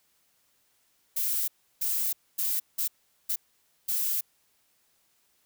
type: noise bursts at uneven times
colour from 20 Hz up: violet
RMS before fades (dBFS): -28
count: 6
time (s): 1.16-1.48 / 1.81-2.13 / 2.38-2.6 / 2.78-2.88 / 3.29-3.36 / 3.88-4.21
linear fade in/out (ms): 10
effects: white hiss -69 dBFS RMS until 5.45 s